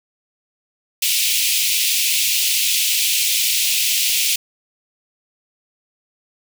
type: high-pass noise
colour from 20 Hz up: pink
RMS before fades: -18 dBFS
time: 1.02-4.36 s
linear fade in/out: 5 ms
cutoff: 2400 Hz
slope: 48 dB/octave
effects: none